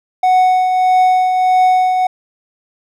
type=tone with tremolo; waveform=triangle; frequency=740 Hz; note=F#5; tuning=in tune; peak=-5 dBFS; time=0.23-2.07 s; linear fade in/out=5 ms; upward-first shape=triangle; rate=1.6 Hz; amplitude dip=45%; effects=none